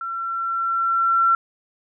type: tone with level ramp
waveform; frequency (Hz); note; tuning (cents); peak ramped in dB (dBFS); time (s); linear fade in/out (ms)
sine; 1355; E6; +47; -26 to -13; 0.01-1.35; 2
effects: none